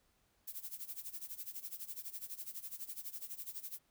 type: noise with tremolo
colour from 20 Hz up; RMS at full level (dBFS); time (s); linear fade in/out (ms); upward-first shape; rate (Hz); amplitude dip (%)
violet; -43; 0.47-3.79; 10; sine; 12; 85
effects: pink hiss -75 dBFS RMS until 3.9 s